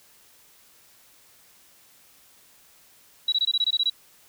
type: tone bursts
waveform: sine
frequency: 3900 Hz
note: B7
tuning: 23 cents flat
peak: -19 dBFS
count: 10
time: 3.28-3.899 s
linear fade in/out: 5 ms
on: 43 ms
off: 21 ms
effects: white hiss -56 dBFS RMS until 4.28 s